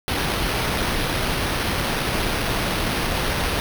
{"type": "noise with sample-and-hold", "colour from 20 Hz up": "pink", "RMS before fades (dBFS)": -23, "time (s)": [0.08, 3.6], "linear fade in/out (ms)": 0, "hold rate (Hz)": 7350, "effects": []}